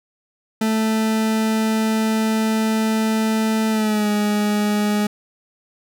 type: tone with pitch glide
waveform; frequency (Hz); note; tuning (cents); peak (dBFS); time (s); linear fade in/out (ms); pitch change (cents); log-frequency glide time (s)
40% pulse; 220 to 208.5; A3 to G#3; 0 to +7; -16; 0.61-5.07; 5; -93; 3.7-4.09
effects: none